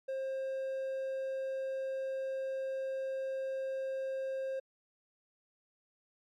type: tone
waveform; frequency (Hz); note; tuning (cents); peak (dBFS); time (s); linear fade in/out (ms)
triangle; 532; C5; +29; -32; 0.08-4.6; 10
effects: MP3 96 kbps